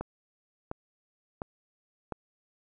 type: click train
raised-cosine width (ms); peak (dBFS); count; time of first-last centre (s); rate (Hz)
1; -20; 4; 0.01-2.123; 1.42
effects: none